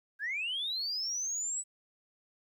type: linear sweep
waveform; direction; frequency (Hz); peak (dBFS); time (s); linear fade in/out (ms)
sine; up; 1566 to 7990; -31; 0.19-1.64; 50
effects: tanh soft clip ceiling -28 dBFS + 12-bit